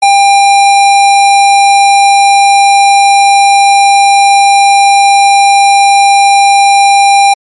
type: tone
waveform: square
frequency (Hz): 798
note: G5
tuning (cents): +31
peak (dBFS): -3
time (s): 0.02-7.34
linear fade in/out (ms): 10
effects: MP3 48 kbps